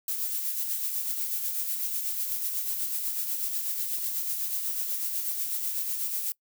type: noise with tremolo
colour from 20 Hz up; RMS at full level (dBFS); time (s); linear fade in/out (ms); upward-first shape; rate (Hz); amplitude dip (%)
violet; -29; 0.08-6.32; 2; sine; 8.1; 40
effects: noise-tail reverb RT60 0.1 s tail -23 dB re dry